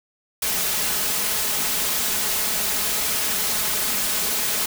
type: noise with comb filter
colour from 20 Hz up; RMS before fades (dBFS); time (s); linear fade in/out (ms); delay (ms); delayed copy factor
white; -23; 0.42-4.66; 5; 4.7; +0.5
effects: none